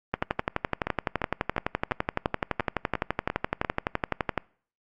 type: two click trains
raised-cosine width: 0.5 ms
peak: -9 / -12 dBFS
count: 51 / 9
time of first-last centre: 0.14-4.377 / 0.87-3.648 s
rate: 11.8 / 2.88 Hz
effects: noise-tail reverb RT60 0.5 s tail -25 dB re dry + Opus 32 kbps